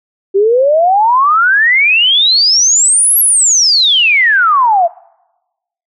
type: exponential two-way sweep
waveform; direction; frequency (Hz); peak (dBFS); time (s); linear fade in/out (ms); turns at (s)
sine; up then down; 380.4 to 11680 to 656; -6; 0.34-4.88; 20; 3.19
effects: noise-tail reverb RT60 1.0 s tail -24 dB re dry